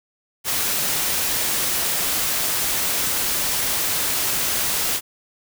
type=noise; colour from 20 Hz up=white; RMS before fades=-22 dBFS; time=0.44-5.01 s; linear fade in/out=50 ms; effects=none